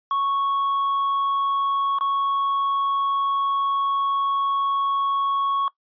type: tone with dropouts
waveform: triangle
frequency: 1107 Hz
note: C#6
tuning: 3 cents flat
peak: -18 dBFS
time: 0.11-5.68 s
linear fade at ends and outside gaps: 1 ms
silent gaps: 1.986-2.009 s
effects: noise-tail reverb RT60 0.1 s tail -20 dB re dry + resampled to 11025 Hz